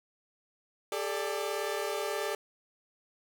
sawtooth chord, G suspended second, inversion none, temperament equal with one note detuned, 401.4 / 440 / 587.3 Hz, G4 / A4 / D5, +41 / 0 / 0 cents, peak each -32 dBFS, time 0.92-2.35 s, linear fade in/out 2 ms, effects none

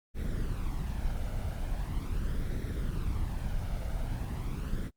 brown noise with flanger, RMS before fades -32 dBFS, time 0.14-4.91 s, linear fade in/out 50 ms, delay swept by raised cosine 0.51 to 1.41 ms, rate 0.41 Hz, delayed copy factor +0.6, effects Opus 24 kbps

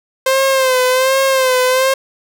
sawtooth tone with vibrato, 522 Hz, C5, 4 cents flat, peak -7 dBFS, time 0.26-1.94 s, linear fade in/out 5 ms, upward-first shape sine, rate 1.3 Hz, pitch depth 55 cents each way, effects none

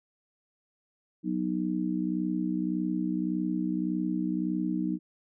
harmonic tone, 61.74 Hz, B1, in tune, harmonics 3 / 4 / 5, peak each -31 / -33 / -30 dBFS, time 1.23-4.99 s, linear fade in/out 50 ms, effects none

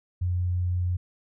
sine tone, 89.4 Hz, F2, 41 cents sharp, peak -23 dBFS, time 0.21-0.97 s, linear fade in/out 10 ms, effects none

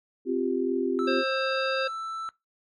sine chord, C suspended fourth, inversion none, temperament equal, 261.6 / 349.2 / 392 Hz, C4 / F4 / G4, 0 / 0 / 0 cents, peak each -28 dBFS, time 0.25-1.24 s, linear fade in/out 50 ms
triangle tone with pitch glide, 1316 to 1325.2 Hz, E6 to E6, -3 to +9 cents, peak -29 dBFS, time 0.99-2.29 s, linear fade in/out 0 ms, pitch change +12 cents, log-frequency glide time 1.78-1.88 s
harmonic tone, 531 Hz, C5, 25 cents sharp, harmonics 1 / 3 / 5 / 7 / 9, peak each -27 / -32 / -34 / -35 / -37 dBFS, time 1.07-1.88 s, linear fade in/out 10 ms
effects noise-tail reverb RT60 0.2 s tail -22 dB re dry + MP3 48 kbps

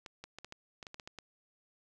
clicks, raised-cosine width 0.2 ms, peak -28 dBFS, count 11, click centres 0.062 / 0.24 / 0.386 / 0.446 / 0.524 / 0.828 / 0.868 / 0.944 / 0.998 / 1.075 / 1.187 s, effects none

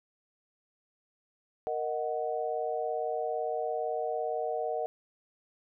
sine chord, D# minor, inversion second, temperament equal, 466.2 / 622.3 / 740 Hz, A#4 / D#5 / F#5, 0 / 0 / 0 cents, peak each -34 dBFS, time 1.67-4.86 s, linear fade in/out 0 ms, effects none

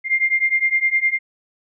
sine beating tone pair, 2102 / 2111.8 Hz, C7 / C7, +7 / +15 cents, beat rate 9.8 Hz, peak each -19 / -18 dBFS, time 0.04-1.19 s, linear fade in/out 50 ms, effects none

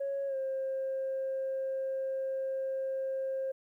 sine tone with pitch glide, 553 to 532.3 Hz, C#5 to C5, -4 to +30 cents, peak -30 dBFS, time 0-3.52 s, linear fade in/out 10 ms, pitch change -66 cents, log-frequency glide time 0.27-0.36 s, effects tanh soft clip ceiling -28 dBFS + 12-bit

